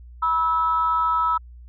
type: tone pair together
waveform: sine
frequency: 975 / 1303.5 Hz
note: B5 / E6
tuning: -23 / -20 cents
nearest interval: perfect fourth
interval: 503 cents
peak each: -22 / -19 dBFS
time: 0.22-1.38 s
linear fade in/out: 10 ms
effects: tanh soft clip ceiling -10 dBFS + added 60 Hz sine -40 dBFS peak until 1.68 s